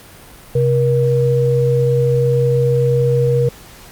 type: tone pair together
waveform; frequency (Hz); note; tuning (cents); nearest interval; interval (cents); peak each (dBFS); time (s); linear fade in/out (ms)
sine; 131.35 / 475.7; C3 / A#4; +7 / +35; octave + minor seventh; 2228; -14; 0.55-3.49; 5
effects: pink hiss -40 dBFS RMS until 3.91 s + Opus 48 kbps